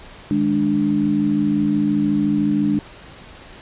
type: tone cluster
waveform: sine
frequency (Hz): 154.9 / 208.5 / 294.3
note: D#3 / G#3 / D4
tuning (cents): -7 / +7 / +4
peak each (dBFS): -26 / -19 / -18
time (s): 0.31-2.79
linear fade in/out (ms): 0
effects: pink hiss -41 dBFS RMS until 3.61 s + resampled to 8000 Hz